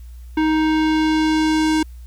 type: tone with low-pass filter sweep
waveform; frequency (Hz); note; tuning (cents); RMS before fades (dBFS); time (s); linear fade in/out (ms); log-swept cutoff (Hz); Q
square; 312.7; D#4; +9; -17; 0.37-1.83; 5; 2400 to 8100; 0.88
effects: added 60 Hz sine -34 dBFS peak until 2.06 s + white hiss -57 dBFS RMS until 2.06 s